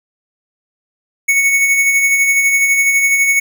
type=tone with tremolo; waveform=square; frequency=2217 Hz; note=C#7; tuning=in tune; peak=-9 dBFS; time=1.28-3.4 s; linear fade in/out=10 ms; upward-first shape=sine; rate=12 Hz; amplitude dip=40%; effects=none